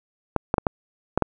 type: clicks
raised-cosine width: 1 ms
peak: -5 dBFS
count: 6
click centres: 0.363 / 0.541 / 0.582 / 0.668 / 1.176 / 1.223 s
effects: none